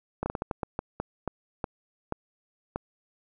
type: slowing click train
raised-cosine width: 1 ms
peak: -15 dBFS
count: 13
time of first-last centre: 0.23-2.76 s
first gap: 30 ms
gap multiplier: 1.32
effects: none